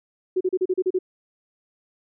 sine tone bursts, 370 Hz, F#4, in tune, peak -18 dBFS, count 8, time 0.36-0.989 s, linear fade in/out 10 ms, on 48 ms, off 35 ms, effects none

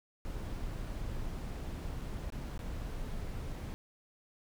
brown noise with dropouts, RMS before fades -39 dBFS, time 0.25-3.74 s, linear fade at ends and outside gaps 0 ms, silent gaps 2.013-2.017 / 2.302-2.323 / 2.577-2.592 s, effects none

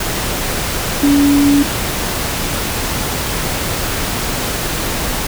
sine tone in noise, 284.6 Hz, C#4, 46 cents sharp, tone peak -8 dBFS, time 1.03-1.63 s, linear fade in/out 5 ms, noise pink, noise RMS -19 dBFS, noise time 0-5.27 s, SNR +8 dB, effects none

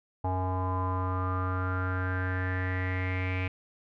square tone with low-pass filter sweep, 92.5 Hz, F#2, in tune, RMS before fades -30 dBFS, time 0.24-3.48 s, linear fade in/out 5 ms, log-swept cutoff 850 to 2400 Hz, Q 7.5, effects none

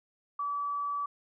sine tone, 1150 Hz, D6, 37 cents flat, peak -30 dBFS, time 0.39-1.06 s, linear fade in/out 5 ms, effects none

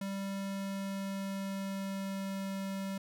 square tone with pitch glide, 196 to 194.31 Hz, G3 to G3, 0 to -15 cents, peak -36 dBFS, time 0.01-2.98 s, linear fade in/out 5 ms, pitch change -15 cents, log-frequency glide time 0.38-2.55 s, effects none

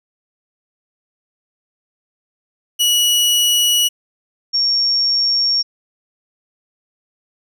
sawtooth / sine tone pair in turn, 2925 / 5522 Hz, F#7 / F8, -21 / -20 cents, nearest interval major seventh, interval 1101 cents, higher second, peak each -9 / -13 dBFS, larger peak first, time 2.79-3.89 / 4.53-5.63 s, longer neither, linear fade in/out 20 ms, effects none

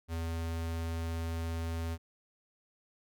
square tone, 82.6 Hz, E2, 4 cents sharp, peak -34 dBFS, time 0.08-1.98 s, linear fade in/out 50 ms, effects none

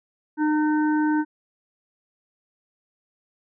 harmonic tone, 304.5 Hz, D#4, 37 cents flat, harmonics 1 / 3 / 5 / 6, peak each -19 / -28 / -31 / -44 dBFS, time 0.37-1.25 s, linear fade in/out 50 ms, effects none

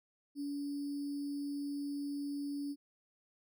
sine tone with sample-and-hold, 285.4 Hz, D4, 49 cents flat, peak -36 dBFS, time 0.35-2.76 s, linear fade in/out 50 ms, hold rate 4900 Hz, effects none

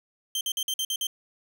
sawtooth tone bursts, 3136 Hz, G7, in tune, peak -23 dBFS, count 7, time 0.35-1.069 s, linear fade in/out 2 ms, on 59 ms, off 51 ms, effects none

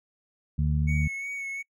harmonic tone, 75.1 Hz, D2, 39 cents sharp, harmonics 1 / 2 / 3, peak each -25 / -25 / -34 dBFS, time 0.58-1.08 s, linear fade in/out 10 ms
triangle tone with vibrato, 2217 Hz, C#7, in tune, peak -30 dBFS, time 0.87-1.63 s, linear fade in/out 20 ms, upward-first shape sine, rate 2.8 Hz, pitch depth 24 cents each way
effects noise-tail reverb RT60 0.1 s tail -26 dB re dry

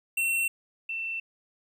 square / sine tone pair in turn, 2713 / 2683 Hz, E7 / E7, +49 / +30 cents, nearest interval unison, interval 19 cents, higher first, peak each -25 / -30 dBFS, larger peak first, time 0.17-0.48 / 0.89-1.2 s, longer neither, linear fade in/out 5 ms, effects 11-bit

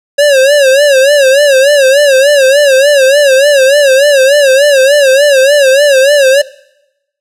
square tone with vibrato, 554.4 Hz, C#5, in tune, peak -4 dBFS, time 0.18-6.42 s, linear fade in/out 10 ms, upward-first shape sine, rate 3.4 Hz, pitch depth 110 cents each way, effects noise-tail reverb RT60 0.9 s tail -22 dB re dry + low-pass 11000 Hz 12 dB/octave

